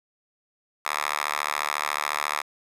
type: tone with high-pass filter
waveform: 5% pulse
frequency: 74.1 Hz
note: D2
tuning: 16 cents sharp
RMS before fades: -28 dBFS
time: 0.85-2.42 s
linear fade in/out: 10 ms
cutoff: 1300 Hz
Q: 3.8
effects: resampled to 32000 Hz + 8-bit